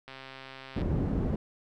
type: click train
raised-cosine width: 0.3 ms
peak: -28 dBFS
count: 99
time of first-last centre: 0.08-0.817 s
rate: 133 Hz
type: low-pass noise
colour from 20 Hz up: white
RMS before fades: -29 dBFS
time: 0.76-1.36 s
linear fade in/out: 5 ms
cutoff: 210 Hz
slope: 12 dB/octave
effects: none